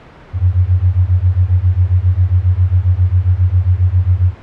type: beating tone pair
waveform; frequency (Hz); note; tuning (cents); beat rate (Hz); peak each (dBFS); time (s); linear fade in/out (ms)
sine; 87.2 / 94.6; F2 / F#2; -2 / +39; 7.4; -12; 0.33-4.35; 50
effects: pink hiss -38 dBFS RMS until 4.42 s + low-pass 2000 Hz 12 dB/octave